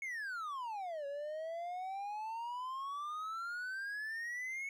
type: exponential two-way sweep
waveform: triangle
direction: down then up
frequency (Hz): 2217 to 556 to 2217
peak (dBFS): -37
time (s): 0.02-4.69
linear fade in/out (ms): 2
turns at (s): 1.06
effects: none